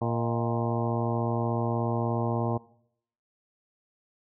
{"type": "harmonic tone with a mistuned harmonic", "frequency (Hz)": 116.54, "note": "A#2", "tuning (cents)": 0, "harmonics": [1, 2, 3, 4, 5, 6, 7, 8, 9], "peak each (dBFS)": [-29, -32, -34, -35, -36, -37, -37, -38, -39], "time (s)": [0.01, 2.58], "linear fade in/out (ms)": 10, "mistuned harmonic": 5, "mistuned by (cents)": 67, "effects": ["noise-tail reverb RT60 0.7 s tail -21 dB re dry"]}